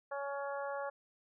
harmonic tone, 280.2 Hz, C#4, 19 cents sharp, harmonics 2 / 3 / 4 / 5 / 6, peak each -39 / -43 / -45 / -47 / -49 dBFS, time 0.11-0.9 s, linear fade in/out 10 ms, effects none

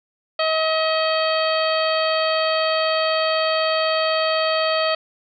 harmonic tone, 636 Hz, D#5, 38 cents sharp, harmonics 1 / 2 / 3 / 4 / 5 / 6 / 7, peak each -20 / -24 / -29 / -29 / -28 / -33 / -28 dBFS, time 0.39-4.95 s, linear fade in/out 5 ms, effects none

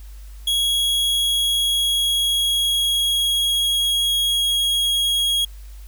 45% pulse tone with pitch glide, 3322 to 3297 Hz, G#7 to G#7, 0 to -13 cents, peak -17 dBFS, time 0.47-5.45 s, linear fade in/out 5 ms, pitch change -13 cents, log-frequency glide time 1.07-4.61 s, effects added 50 Hz sine -35 dBFS peak until 5.87 s + white hiss -52 dBFS RMS until 5.87 s

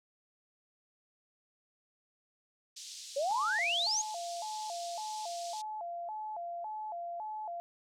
pink band-pass noise, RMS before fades -47 dBFS, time 2.76-5.62 s, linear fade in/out 10 ms, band 3800 to 7600 Hz, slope 24 dB/octave
sine exponential sweep, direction up, 530 to 6920 Hz, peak -29 dBFS, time 3.16-4.02 s, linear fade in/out 10 ms
sine tone with vibrato, 770 Hz, G5, 31 cents flat, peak -37 dBFS, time 3.31-7.6 s, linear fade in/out 0 ms, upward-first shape square, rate 1.8 Hz, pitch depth 190 cents each way
effects none

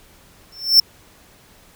square tone with exponential growth, 5380 Hz, E8, 34 cents sharp, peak -5 dBFS, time 0.52-0.8 s, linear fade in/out 5 ms, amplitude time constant 59 ms, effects pink hiss -50 dBFS RMS until 1.75 s

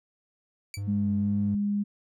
15% pulse tone with exponential decay, 2312 Hz, D7, 28 cents flat, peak -26 dBFS, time 0.74-0.83 s, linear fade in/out 1 ms, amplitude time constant 18 ms
triangle tone with vibrato, 99.1 Hz, G2, 19 cents sharp, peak -28 dBFS, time 0.77-1.55 s, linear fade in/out 5 ms, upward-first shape sine, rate 2 Hz, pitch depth 45 cents each way
sine tone, 204.2 Hz, G#3, 29 cents flat, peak -24 dBFS, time 0.87-1.84 s, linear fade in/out 20 ms
effects none

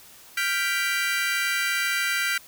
35% pulse chord, G dominant seventh, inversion third, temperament equal, 1396.9 / 1568 / 1975.5 / 2349 Hz, F6 / G6 / B6 / D7, 0 / 0 / 0 / 0 cents, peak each -27 dBFS, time 0.37-2.38 s, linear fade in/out 5 ms, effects white hiss -49 dBFS RMS until 2.47 s

